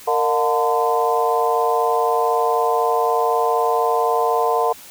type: tone cluster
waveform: sine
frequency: 460.1 / 615 / 719 / 890 / 1022 Hz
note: A#4 / D#5 / F#5 / A5 / C6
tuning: -23 / -20 / -50 / +20 / -41 cents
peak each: -20 / -26 / -20 / -24 / -22 dBFS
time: 0.07-4.73 s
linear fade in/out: 10 ms
effects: white hiss -41 dBFS RMS until 4.9 s